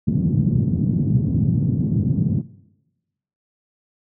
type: band-pass noise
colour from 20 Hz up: white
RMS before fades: -19 dBFS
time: 0.07-2.42 s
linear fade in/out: 10 ms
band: 100 to 200 Hz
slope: 24 dB/octave
effects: noise-tail reverb RT60 1.0 s tail -20 dB re dry